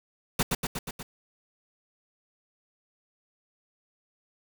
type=noise with echo; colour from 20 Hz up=pink; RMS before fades=-24 dBFS; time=0.39-0.43 s; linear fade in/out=5 ms; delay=120 ms; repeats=5; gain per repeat=-3 dB; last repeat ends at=1.03 s; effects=none